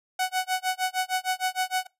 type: tone with tremolo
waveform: sawtooth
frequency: 744 Hz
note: F#5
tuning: 9 cents sharp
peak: -18 dBFS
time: 0.19-1.87 s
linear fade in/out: 5 ms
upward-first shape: sine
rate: 6.5 Hz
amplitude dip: 100%
effects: noise-tail reverb RT60 0.2 s tail -19 dB re dry + resampled to 32000 Hz